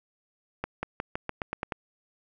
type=accelerating click train; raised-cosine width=0.5 ms; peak=-15 dBFS; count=9; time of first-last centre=0.64-1.722 s; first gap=190 ms; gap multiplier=0.9; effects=none